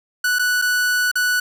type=tone with dropouts; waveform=45% pulse; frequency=1480 Hz; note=F#6; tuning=in tune; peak=-16 dBFS; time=0.24-1.4 s; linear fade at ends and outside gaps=5 ms; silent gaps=0.387-0.393 / 0.617-0.621 / 1.115-1.155 s; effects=none